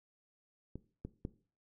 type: clicks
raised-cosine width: 3 ms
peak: -30 / -28 / -25 dBFS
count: 3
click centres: 0.756 / 1.05 / 1.251 s
effects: noise-tail reverb RT60 0.4 s tail -17 dB re dry